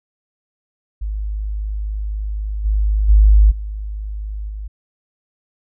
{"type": "tone with level steps", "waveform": "sine", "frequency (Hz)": 51.91, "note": "G#1", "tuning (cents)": 0, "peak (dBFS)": [-20, -13, -6, -23, -25], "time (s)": [1.01, 4.68], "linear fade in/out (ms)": 10, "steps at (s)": [2.64, 3.08, 3.5, 4.48], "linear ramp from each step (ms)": 20, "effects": []}